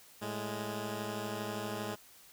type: tone pair together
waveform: 10% pulse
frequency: 110.1 / 207.7 Hz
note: A2 / G#3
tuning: +2 / 0 cents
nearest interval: major seventh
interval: 1098 cents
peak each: -32 / -30 dBFS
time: 0.21-1.96 s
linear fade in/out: 20 ms
effects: white hiss -58 dBFS RMS until 2.32 s